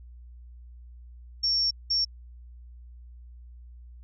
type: tone bursts at uneven times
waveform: sine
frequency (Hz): 5480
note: F8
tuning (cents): -34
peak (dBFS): -22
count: 2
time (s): 1.43-1.71 / 1.9-2.05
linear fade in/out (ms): 10
effects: added 60 Hz sine -44 dBFS peak until 4.03 s